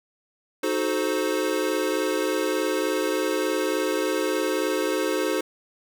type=chord; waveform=square; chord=D# diminished seventh; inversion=none; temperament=equal with one note detuned; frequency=311.1 / 370 / 433.4 / 523.3 Hz; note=D#4 / F#4 / A4 / C5; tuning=0 / 0 / -26 / 0 cents; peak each=-29 dBFS; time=0.63-5.41 s; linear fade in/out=5 ms; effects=none